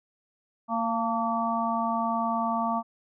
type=harmonic tone with a mistuned harmonic; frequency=229.8 Hz; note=A#3; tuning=25 cents flat; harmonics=1 / 3 / 4 / 5; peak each=-30 / -30 / -30 / -30 dBFS; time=0.68-2.83 s; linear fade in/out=50 ms; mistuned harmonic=4; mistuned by=-37 cents; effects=none